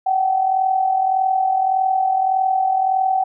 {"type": "tone with amplitude modulation", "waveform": "sine", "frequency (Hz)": 761, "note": "F#5", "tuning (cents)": 48, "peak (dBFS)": -12, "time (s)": [0.06, 3.24], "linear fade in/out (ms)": 10, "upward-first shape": "sine", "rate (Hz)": 41.7, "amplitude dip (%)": 60, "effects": []}